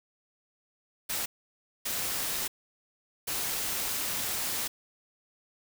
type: noise bursts at uneven times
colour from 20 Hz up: white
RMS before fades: -32 dBFS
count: 3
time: 1.09-1.26 / 1.85-2.48 / 3.27-4.68 s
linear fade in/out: 10 ms
effects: none